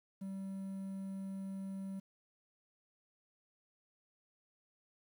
triangle tone with quantisation, 193.3 Hz, G3, 24 cents flat, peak -38 dBFS, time 0.21-2 s, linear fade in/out 10 ms, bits 11, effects none

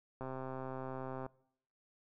click train, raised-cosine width 1 ms, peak -29 dBFS, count 139, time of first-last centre 0.21-1.263 s, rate 131 Hz, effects noise-tail reverb RT60 0.7 s tail -23 dB re dry

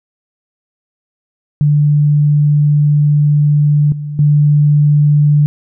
sine tone with level steps, 147.5 Hz, D3, 8 cents sharp, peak -7 / -19 / -6 dBFS, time 1.61-5.46 s, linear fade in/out 0 ms, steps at 3.92 / 4.19 s, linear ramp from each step 2 ms, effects none

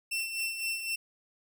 sawtooth tone with tremolo, 2695 Hz, E7, 38 cents sharp, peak -26 dBFS, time 0.11-0.96 s, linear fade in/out 10 ms, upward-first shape sine, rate 3.9 Hz, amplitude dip 55%, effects none

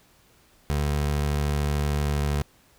25% pulse tone with pitch glide, 73.1 to 72.64 Hz, D2 to D2, -7 to -18 cents, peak -19 dBFS, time 0.7-2.42 s, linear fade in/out 0 ms, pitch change -11 cents, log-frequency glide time 1.99-2.18 s, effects pink hiss -59 dBFS RMS until 2.78 s

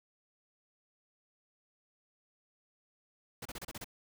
pink noise bursts, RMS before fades -43 dBFS, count 7, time 3.42-3.844 s, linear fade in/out 5 ms, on 34 ms, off 31 ms, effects none

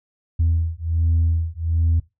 sine beating tone pair, 81.8 / 83.1 Hz, E2 / E2, -13 / +15 cents, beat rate 1.3 Hz, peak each -19 dBFS, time 0.39-2 s, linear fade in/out 10 ms, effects noise-tail reverb RT60 0.2 s tail -19 dB re dry + tanh soft clip ceiling -12 dBFS

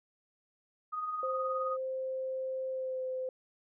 sine tone with tremolo, 1244.5 Hz, D#6, in tune, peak -31 dBFS, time 0.92-1.77 s, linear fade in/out 20 ms, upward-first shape triangle, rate 19 Hz, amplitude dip 50%
sine tone with pitch glide, 523 to 515.8 Hz, C5 to C5, -1 to -25 cents, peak -33 dBFS, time 1.23-3.29 s, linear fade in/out 2 ms, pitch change -24 cents, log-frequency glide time 2.7-3.03 s
effects none

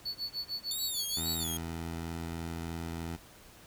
triangle tone with tremolo, 4445 Hz, C#8, 4 cents sharp, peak -31 dBFS, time 0.05-1.44 s, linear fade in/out 10 ms, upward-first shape sine, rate 6.6 Hz, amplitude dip 100%
10% pulse tone with vibrato, 3547 Hz, A7, 13 cents sharp, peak -27 dBFS, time 0.71-1.57 s, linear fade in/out 2 ms, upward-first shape sine, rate 2.1 Hz, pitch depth 150 cents each way
15% pulse tone with pitch glide, 82.4 to 83.17 Hz, E2 to E2, 0 to +16 cents, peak -30 dBFS, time 1.16-3.17 s, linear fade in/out 20 ms, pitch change +16 cents, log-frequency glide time 1.32-2.09 s
effects pink hiss -55 dBFS RMS until 3.66 s

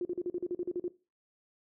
sine tone bursts, 354.7 Hz, F4, 27 cents sharp, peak -30 dBFS, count 11, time 0.01-0.881 s, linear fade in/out 2 ms, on 41 ms, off 42 ms, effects noise-tail reverb RT60 0.3 s tail -18 dB re dry

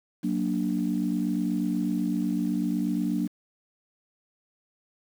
sine chord, Gb augmented, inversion none, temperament equal, 185 / 233.1 / 293.7 Hz, Gb3 / Bb3 / D4, 0 / 0 / 0 cents, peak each -28 dBFS, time 0.23-3.28 s, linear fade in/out 20 ms, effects tanh soft clip ceiling -15 dBFS + 8-bit

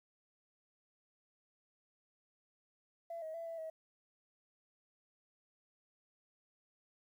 sine tone with pitch steps, 673 / 634 / 667 / 662 / 640 Hz, E5 / D#5 / E5 / E5 / D#5, +36 / +32 / +20 / +7 / +49 cents, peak -40 dBFS, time 3.1-3.7 s, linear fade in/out 5 ms, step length 120 ms, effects tanh soft clip ceiling -37 dBFS + 12-bit

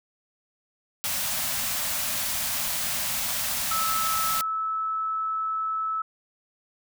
white band-stop noise, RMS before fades -28 dBFS, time 1.04-4.41 s, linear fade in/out 0 ms, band 270 to 540 Hz, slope 96 dB/octave
sine tone, 1305 Hz, E6, 18 cents flat, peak -25 dBFS, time 3.71-6.02 s, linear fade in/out 5 ms
effects none

